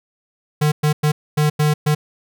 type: tone bursts at uneven times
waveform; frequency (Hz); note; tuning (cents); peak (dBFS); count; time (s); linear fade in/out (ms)
square; 150.5; D3; +43; -14; 6; 0.61-0.72 / 0.83-0.93 / 1.03-1.12 / 1.37-1.5 / 1.59-1.74 / 1.86-1.95; 10
effects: none